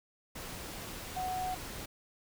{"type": "tone in noise", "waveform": "sine", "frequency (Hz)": 740, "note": "F#5", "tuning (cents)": 0, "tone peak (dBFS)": -33, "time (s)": [1.16, 1.55], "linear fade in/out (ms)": 10, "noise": "pink", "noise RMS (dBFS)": -43, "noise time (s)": [0.35, 1.86], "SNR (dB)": 7, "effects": []}